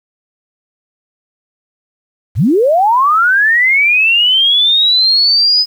sine linear sweep, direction up, 66.2 to 5060 Hz, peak -7 dBFS, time 2.35-5.66 s, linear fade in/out 50 ms, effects 7-bit

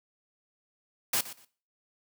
white noise with echo, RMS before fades -27 dBFS, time 1.13-1.21 s, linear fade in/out 5 ms, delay 120 ms, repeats 2, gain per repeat -15 dB, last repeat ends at 1.45 s, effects noise-tail reverb RT60 0.4 s tail -17 dB re dry + high-pass 150 Hz 12 dB/octave

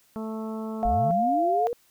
harmonic tone, 220 Hz, A3, in tune, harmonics 1 / 2 / 3 / 4 / 5 / 6, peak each -31 / -37 / -41 / -43 / -45 / -47 dBFS, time 0.16-1.11 s, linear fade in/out 0 ms
sine tone with vibrato, 698.5 Hz, F5, in tune, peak -21 dBFS, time 0.83-1.67 s, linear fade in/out 0 ms, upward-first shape sine, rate 2.8 Hz, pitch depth 28 cents each way
sine linear sweep, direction up, 35.11 to 487.6 Hz, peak -26 dBFS, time 0.85-1.73 s, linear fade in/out 0 ms
effects white hiss -62 dBFS RMS until 1.9 s

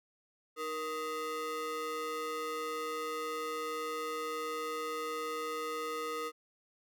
square ring-modulated tone, 390.2 Hz, G4, 8 cents flat, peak -33 dBFS, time 0.56-6.32 s, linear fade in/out 50 ms, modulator 861 Hz, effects none

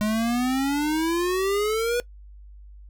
square exponential sweep, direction up, 208.9 to 489.7 Hz, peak -22 dBFS, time 0.01-2 s, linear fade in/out 0 ms, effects noise-tail reverb RT60 0.1 s tail -20 dB re dry + added 50 Hz sine -42 dBFS peak until 2.89 s

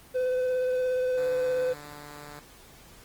triangle tone with vibrato, 507 Hz, B4, 45 cents sharp, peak -22 dBFS, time 0.14-1.74 s, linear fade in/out 20 ms, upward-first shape sine, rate 17 Hz, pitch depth 14 cents each way
5% pulse tone, 146.83 Hz, D3, in tune, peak -31 dBFS, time 1.17-2.4 s, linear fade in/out 10 ms
effects pink hiss -52 dBFS RMS until 3.04 s + Opus 24 kbps

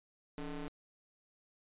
30% pulse ring-modulated tone, 150.6 Hz, D3, 44 cents sharp, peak -34 dBFS, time 0.38-0.68 s, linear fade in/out 0 ms, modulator 134 Hz, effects resampled to 8000 Hz

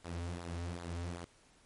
sawtooth tone with flanger, 86.2 Hz, F2, 22 cents flat, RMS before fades -41 dBFS, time 0.04-1.25 s, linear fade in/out 10 ms, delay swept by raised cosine 0.34 to 5.94 ms, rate 2.6 Hz, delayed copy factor -0.6, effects pink hiss -65 dBFS RMS until 1.65 s + MP3 48 kbps

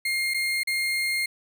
35% pulse tone with dropouts, 2125 Hz, C7, 26 cents sharp, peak -22 dBFS, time 0.05-1.26 s, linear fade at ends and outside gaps 5 ms, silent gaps 0.338-0.343 / 0.634-0.672 s, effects none

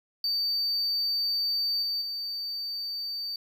triangle tone with level steps, 4602 Hz, D8, 36 cents flat, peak -24 / -26 / -30 dBFS, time 0.24-3.36 s, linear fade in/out 2 ms, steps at 1.82 / 2.01 s, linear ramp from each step 10 ms, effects 10-bit

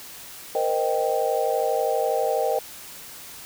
sine chord, C minor seventh, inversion third, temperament equal with one note detuned, 466.2 / 518.4 / 622.3 / 784 Hz, Bb4 / C5 / Eb5 / G5, 0 / -16 / 0 / 0 cents, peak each -26 dBFS, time 0.55-2.59 s, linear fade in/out 2 ms, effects white hiss -41 dBFS RMS until 3.45 s

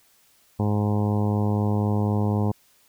harmonic tone, 104 Hz, G#2, 3 cents sharp, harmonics 1 / 2 / 3 / 4 / 5 / 6 / 7 / 8 / 9 / 10, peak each -22 / -25 / -32 / -32 / -35 / -41 / -37 / -37 / -38 / -43 dBFS, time 0.59-2.52 s, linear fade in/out 10 ms, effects white hiss -60 dBFS RMS until 2.88 s

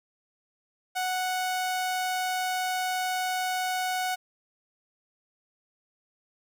sawtooth tone, 739 Hz, F#5, 2 cents flat, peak -23 dBFS, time 0.95-4.16 s, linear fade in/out 20 ms, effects none

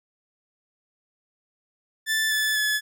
sawtooth tone with pitch steps, 1760 / 1736.8 / 1713.9 Hz, A6 / A6 / A6, 0 / -23 / -46 cents, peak -18 dBFS, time 2.06-2.81 s, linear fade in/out 50 ms, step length 250 ms, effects none

